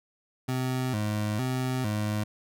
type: tone with vibrato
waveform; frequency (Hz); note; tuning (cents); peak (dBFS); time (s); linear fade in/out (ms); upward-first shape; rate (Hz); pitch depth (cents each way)
25% pulse; 116.6; A#2; +1; -23; 0.48-2.24; 10; square; 1.1; 170
effects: none